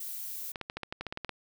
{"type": "noise", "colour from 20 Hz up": "violet", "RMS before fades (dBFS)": -39, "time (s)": [0, 0.52], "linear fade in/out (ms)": 5}
{"type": "clicks", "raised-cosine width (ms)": 0.3, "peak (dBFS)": -20, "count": 12, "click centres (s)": [0.558, 0.613, 0.699, 0.77, 0.833, 0.925, 1.01, 1.067, 1.125, 1.174, 1.247, 1.293]}
{"effects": []}